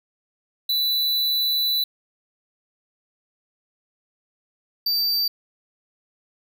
square tone pair in turn, 3974 / 4649 Hz, B7 / D8, +10 / -18 cents, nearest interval minor third, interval 272 cents, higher second, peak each -20 dBFS, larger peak neither, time 0.69-1.84 / 4.86-5.28 s, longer first, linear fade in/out 5 ms, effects none

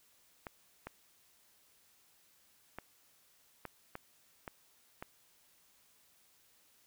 clicks, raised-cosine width 0.5 ms, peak -27 dBFS, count 7, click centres 0.468 / 0.87 / 2.786 / 3.653 / 3.954 / 4.478 / 5.025 s, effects white hiss -68 dBFS RMS until 6.86 s

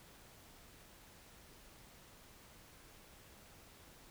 silence, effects pink hiss -60 dBFS RMS until 4.1 s

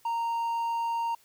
triangle tone, 927 Hz, A#5, 10 cents flat, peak -25 dBFS, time 0.05-1.15 s, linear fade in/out 5 ms, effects white hiss -62 dBFS RMS until 1.24 s

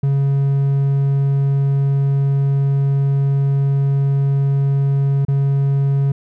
triangle tone with dropouts, 138.59 Hz, C#3, in tune, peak -11 dBFS, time 0.03-6.12 s, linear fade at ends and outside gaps 5 ms, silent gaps 5.251-5.282 s, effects none

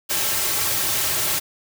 white noise with comb filter, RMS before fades -22 dBFS, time 0.09-1.4 s, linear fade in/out 20 ms, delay 4.1 ms, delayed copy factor -0.65, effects none

